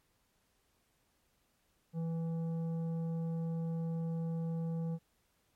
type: tone with tanh clipping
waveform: triangle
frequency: 164.81 Hz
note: E3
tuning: in tune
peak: -35 dBFS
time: 1.93-4.99 s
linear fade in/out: 50 ms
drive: 13 dB
effects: pink hiss -75 dBFS RMS until 5.55 s + MP3 64 kbps